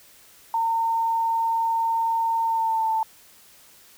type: tone with pitch glide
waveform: sine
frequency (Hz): 911 to 887.6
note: A#5 to A5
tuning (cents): -40 to +15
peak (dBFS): -20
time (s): 0.54-3.03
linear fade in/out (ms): 2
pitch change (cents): -45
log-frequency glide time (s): 2.43-2.91
effects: white hiss -52 dBFS RMS until 3.97 s